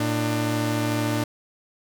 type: tone pair together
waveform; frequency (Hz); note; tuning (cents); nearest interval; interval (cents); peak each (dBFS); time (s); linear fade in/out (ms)
sawtooth; 113.6 / 298.4; A#2 / D4; -44 / +28; octave + perfect fourth; 1672; -21; 0-1.24; 5
effects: none